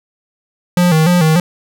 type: tone with vibrato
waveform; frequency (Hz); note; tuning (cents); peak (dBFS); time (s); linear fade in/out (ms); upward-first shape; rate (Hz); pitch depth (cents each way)
square; 167.3; E3; +26; -9; 0.77-1.4; 2; square; 3.4; 100
effects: none